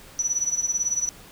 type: tone with tremolo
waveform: sine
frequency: 5920 Hz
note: F#8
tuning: in tune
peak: -19 dBFS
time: 0.19-1.09 s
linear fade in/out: 0 ms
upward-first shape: sine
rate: 18 Hz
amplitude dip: 80%
effects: pink hiss -47 dBFS RMS until 1.31 s